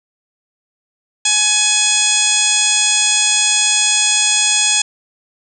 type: harmonic tone with a mistuned harmonic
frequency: 841 Hz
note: G#5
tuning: 22 cents sharp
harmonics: 1 / 2 / 3 / 4 / 5 / 6 / 7 / 8 / 9 / 10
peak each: -27 / -27 / -20 / -18 / -25 / -22 / -28 / -16 / -23 / -20 dBFS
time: 1.25-4.82 s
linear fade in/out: 5 ms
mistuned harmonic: 10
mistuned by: +16 cents
effects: none